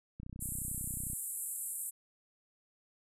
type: click train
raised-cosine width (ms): 5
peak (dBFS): -32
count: 30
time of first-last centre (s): 0.2-1.132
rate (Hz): 31.1
type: band-pass noise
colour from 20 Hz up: pink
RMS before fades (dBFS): -40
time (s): 0.4-1.91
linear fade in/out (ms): 20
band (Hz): 7700 to 13000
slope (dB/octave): 96
effects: none